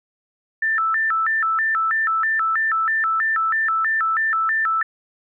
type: tone with vibrato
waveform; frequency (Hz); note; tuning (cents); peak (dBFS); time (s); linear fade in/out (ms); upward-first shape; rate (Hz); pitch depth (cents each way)
sine; 1532; G6; -40; -17; 0.62-4.83; 5; square; 3.1; 260
effects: none